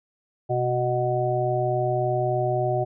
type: harmonic tone with a mistuned harmonic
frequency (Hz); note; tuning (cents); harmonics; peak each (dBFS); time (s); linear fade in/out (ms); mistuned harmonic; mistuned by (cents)
123.47; B2; 0; 1 / 3 / 5 / 6; -26 / -27 / -26 / -27; 0.49-2.85; 20; 1; +37
effects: none